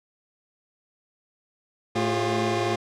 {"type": "tone cluster", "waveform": "25% pulse", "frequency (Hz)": [110.5, 218.6, 352, 404.9, 539], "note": ["A2", "A3", "F4", "G#4", "C#5"], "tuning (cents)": [8, -11, 14, -44, -49], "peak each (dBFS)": [-26, -30, -22, -26, -29], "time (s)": [1.95, 2.76], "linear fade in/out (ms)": 10, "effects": ["low-pass 6000 Hz 12 dB/octave"]}